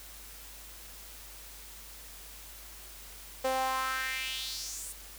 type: tone with high-pass filter sweep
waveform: sawtooth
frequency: 261.6 Hz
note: C4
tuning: in tune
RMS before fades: -34 dBFS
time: 3.44-4.93 s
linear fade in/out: 10 ms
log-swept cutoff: 550 to 9400 Hz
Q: 3.3
effects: added 50 Hz sine -52 dBFS peak until 5.18 s + white hiss -49 dBFS RMS until 5.18 s